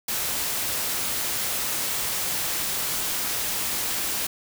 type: noise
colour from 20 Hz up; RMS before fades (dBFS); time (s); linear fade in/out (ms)
white; -27; 0.08-4.27; 5
effects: none